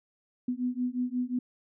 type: beating tone pair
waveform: sine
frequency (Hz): 246 / 251.6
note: B3 / B3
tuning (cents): -7 / +32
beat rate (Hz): 5.6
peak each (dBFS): -31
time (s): 0.48-1.39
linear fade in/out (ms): 5
effects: none